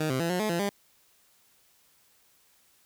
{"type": "tone with pitch steps", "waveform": "15% pulse", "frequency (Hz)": [155.5, 130.5, 168.4, 179.9, 214.4, 170.7, 201.2], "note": ["D#3", "C3", "E3", "F#3", "A3", "F3", "G3"], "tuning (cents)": [-1, -4, 37, -48, -45, -39, 45], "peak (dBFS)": -20, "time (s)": [0, 0.693], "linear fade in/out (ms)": 5, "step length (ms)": 99, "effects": ["white hiss -64 dBFS RMS until 2.85 s"]}